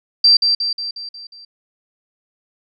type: tone with echo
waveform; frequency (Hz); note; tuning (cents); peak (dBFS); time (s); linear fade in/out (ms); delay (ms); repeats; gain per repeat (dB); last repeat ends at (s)
sine; 4699; D8; 0; -7; 0.24-0.37; 5; 180; 6; -5; 1.45
effects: none